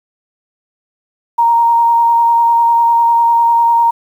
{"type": "tone with vibrato", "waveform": "sine", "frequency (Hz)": 932.3, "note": "A#5", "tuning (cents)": 0, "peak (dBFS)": -7, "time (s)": [1.38, 3.91], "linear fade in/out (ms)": 10, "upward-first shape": "square", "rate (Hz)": 10, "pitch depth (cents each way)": 10, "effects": ["7-bit"]}